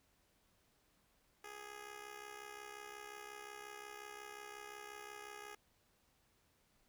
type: tone with amplitude modulation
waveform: 10% pulse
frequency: 415.3 Hz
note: G#4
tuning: in tune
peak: -38 dBFS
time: 1.44-5.55 s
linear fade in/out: 5 ms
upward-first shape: sine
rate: 65.6 Hz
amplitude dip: 70%
effects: pink hiss -75 dBFS RMS until 6.88 s